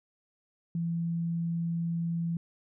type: tone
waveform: sine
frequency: 168.1 Hz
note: E3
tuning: 34 cents sharp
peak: -28 dBFS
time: 0.75-2.37 s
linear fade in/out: 2 ms
effects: none